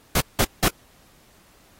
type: noise bursts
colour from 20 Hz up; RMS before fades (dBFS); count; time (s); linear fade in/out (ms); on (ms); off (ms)
pink; -19; 3; 0.15-0.684; 5; 58; 180
effects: pink hiss -56 dBFS RMS until 1.79 s + AAC 48 kbps

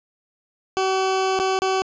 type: tone with dropouts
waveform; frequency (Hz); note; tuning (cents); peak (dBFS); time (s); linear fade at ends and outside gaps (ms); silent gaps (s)
20% pulse; 380; F#4; +46; -14; 0.77-1.82; 0; 1.391-1.399 / 1.589-1.62
effects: resampled to 16000 Hz + 9-bit

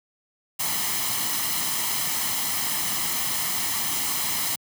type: noise with comb filter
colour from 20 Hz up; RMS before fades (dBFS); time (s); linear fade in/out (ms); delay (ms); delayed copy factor
white; -26; 0.59-4.56; 10; 0.98; +0.6
effects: high-pass 100 Hz 12 dB/octave

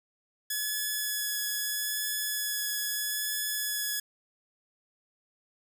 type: tone with vibrato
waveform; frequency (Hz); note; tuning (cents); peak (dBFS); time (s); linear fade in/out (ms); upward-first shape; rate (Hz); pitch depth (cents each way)
5% pulse; 1700; G#6; +40; -19; 0.5-4; 5; sine; 0.78; 10
effects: none

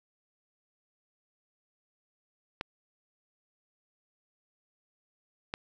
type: clicks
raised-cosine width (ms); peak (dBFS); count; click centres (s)
0.3; -17; 2; 2.611 / 5.539
effects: none

